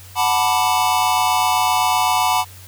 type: chord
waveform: square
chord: B minor seventh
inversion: second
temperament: equal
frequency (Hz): 740 / 880 / 987.8 / 1174.7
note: F#5 / A5 / B5 / D6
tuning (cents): 0 / 0 / 0 / 0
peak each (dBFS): -21 / -21 / -20 / -25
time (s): 0.15-2.45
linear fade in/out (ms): 50
effects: added 93 Hz sine -40 dBFS peak until 2.67 s + white hiss -43 dBFS RMS until 2.67 s

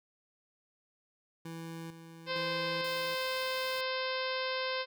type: tone with tremolo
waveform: 25% pulse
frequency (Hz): 164.81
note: E3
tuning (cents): 0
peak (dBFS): -37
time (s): 1.45-3.15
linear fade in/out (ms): 5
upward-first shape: square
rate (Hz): 1.1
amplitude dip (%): 60
type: harmonic tone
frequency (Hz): 519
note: C5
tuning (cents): -14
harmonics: 1 / 2 / 3 / 4 / 5 / 6 / 7 / 8 / 9 / 10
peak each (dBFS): -36 / -39 / -41 / -42 / -43 / -44 / -44 / -45 / -46 / -46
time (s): 2.26-4.86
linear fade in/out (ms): 50
type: noise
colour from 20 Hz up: white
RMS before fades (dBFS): -49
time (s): 2.84-3.81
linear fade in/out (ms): 5
effects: none

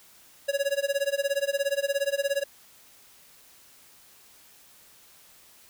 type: tone with tremolo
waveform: square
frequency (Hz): 559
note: C#5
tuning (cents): +14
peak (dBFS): -22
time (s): 0.48-2.44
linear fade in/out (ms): 10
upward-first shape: sine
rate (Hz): 17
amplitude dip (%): 95
effects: white hiss -55 dBFS RMS until 5.69 s

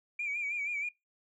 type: tone with vibrato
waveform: sine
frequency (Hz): 2343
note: D7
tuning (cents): -5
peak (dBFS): -31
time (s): 0.19-0.89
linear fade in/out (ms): 5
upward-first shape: sine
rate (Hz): 6.3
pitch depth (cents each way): 71
effects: noise-tail reverb RT60 0.2 s tail -21 dB re dry + tanh soft clip ceiling -27 dBFS

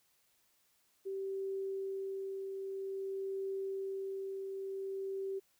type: tone with tremolo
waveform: sine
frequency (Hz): 387.8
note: G4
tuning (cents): -19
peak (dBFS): -35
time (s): 1.05-5.4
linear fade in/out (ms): 20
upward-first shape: triangle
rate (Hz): 0.51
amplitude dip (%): 35
effects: white hiss -73 dBFS RMS until 5.59 s

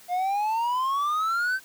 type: exponential sweep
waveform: triangle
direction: up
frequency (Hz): 700 to 1568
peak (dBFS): -21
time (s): 0.08-1.6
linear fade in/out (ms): 50
effects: white hiss -51 dBFS RMS until 1.64 s + high-pass 80 Hz 12 dB/octave

